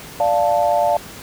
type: chord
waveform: sine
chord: D minor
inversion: none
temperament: equal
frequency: 587.3 / 698.5 / 880 Hz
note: D5 / F5 / A5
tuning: 0 / 0 / 0 cents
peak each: -18 / -17 / -20 dBFS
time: 0.2-0.97 s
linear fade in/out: 2 ms
effects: pink hiss -36 dBFS RMS until 1.22 s + high-pass 60 Hz 12 dB/octave